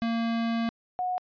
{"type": "tone pair in turn", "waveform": ["square", "sine"], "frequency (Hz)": [230, 730.2], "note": ["A#3", "F#5"], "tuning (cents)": [-23, -23], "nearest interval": "octave + minor sixth", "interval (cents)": 2000, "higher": "second", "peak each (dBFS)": -26, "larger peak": "neither", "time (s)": [[0.02, 0.69], [0.99, 1.18]], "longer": "first", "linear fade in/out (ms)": 0, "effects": ["resampled to 11025 Hz"]}